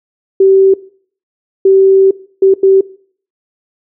sine tone bursts at uneven times, 385.7 Hz, G4, 28 cents flat, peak -3 dBFS, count 4, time 0.4-0.74 / 1.65-2.11 / 2.42-2.54 / 2.63-2.81 s, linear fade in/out 5 ms, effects noise-tail reverb RT60 0.5 s tail -19 dB re dry

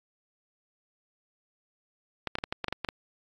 clicks, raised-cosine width 0.3 ms, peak -14 dBFS, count 10, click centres 2.273 / 2.354 / 2.386 / 2.439 / 2.525 / 2.643 / 2.683 / 2.726 / 2.847 / 2.888 s, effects AAC 64 kbps

